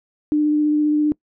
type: tone with vibrato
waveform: sine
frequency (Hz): 300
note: D4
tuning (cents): +37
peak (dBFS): -14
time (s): 0.32-1.12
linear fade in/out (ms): 0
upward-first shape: sine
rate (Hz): 15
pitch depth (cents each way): 11
effects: noise-tail reverb RT60 0.1 s tail -24 dB re dry